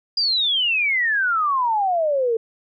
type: exponential sweep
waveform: sine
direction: down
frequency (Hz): 4892 to 440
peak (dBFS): -17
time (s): 0.17-2.37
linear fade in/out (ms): 5
effects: none